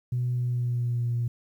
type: tone with pitch glide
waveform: sine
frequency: 123.47 to 119.2 Hz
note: B2 to A#2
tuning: 0 to +39 cents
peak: -23 dBFS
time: 0.12-1.28 s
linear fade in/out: 5 ms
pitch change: -61 cents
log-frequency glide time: 0.34-1.11 s
effects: tanh soft clip ceiling -20 dBFS + 10-bit